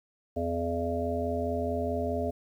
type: harmonic tone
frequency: 84.7 Hz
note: E2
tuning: 48 cents sharp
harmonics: 1 / 3 / 5 / 7 / 8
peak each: -34 / -34 / -34 / -34 / -34 dBFS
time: 0.36-2.31 s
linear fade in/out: 10 ms
effects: 10-bit